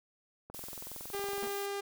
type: click train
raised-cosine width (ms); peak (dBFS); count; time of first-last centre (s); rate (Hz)
1; -33; 22; 0.5-1.472; 21.6
type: noise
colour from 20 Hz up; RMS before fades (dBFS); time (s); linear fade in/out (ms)
blue; -45; 0.54-1.66; 0
type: tone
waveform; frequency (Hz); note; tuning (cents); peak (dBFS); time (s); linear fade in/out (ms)
sawtooth; 400.5; G4; +37; -31; 1.13-1.81; 10
type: tone with exponential decay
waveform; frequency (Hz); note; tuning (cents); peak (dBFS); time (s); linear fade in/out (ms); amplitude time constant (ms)
sawtooth; 230; A#3; -23; -33; 1.43-1.55; 0; 24
effects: none